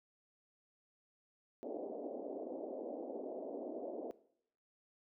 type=band-pass noise; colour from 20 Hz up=white; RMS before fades=-44 dBFS; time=1.63-4.11 s; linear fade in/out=0 ms; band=250 to 660 Hz; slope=48 dB/octave; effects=noise-tail reverb RT60 0.7 s tail -19 dB re dry